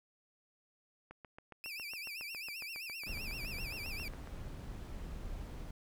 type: click train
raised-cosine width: 0.5 ms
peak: -35 dBFS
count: 24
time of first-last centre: 1.11-4.274 s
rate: 7.27 Hz
type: tone with vibrato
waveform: 30% pulse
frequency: 2518 Hz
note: D#7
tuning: 20 cents sharp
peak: -39 dBFS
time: 1.64-4.08 s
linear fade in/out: 0 ms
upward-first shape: sine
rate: 7.7 Hz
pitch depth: 160 cents each way
type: noise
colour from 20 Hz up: brown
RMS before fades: -44 dBFS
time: 3.06-5.71 s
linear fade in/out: 5 ms
effects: none